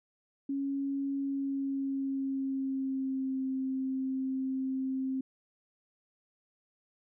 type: tone with pitch glide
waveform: sine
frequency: 276.4 to 263.8 Hz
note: C#4 to C4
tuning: -5 to +14 cents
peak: -30 dBFS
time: 0.49-5.21 s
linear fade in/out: 5 ms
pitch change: -81 cents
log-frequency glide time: 1.18-3.44 s
effects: none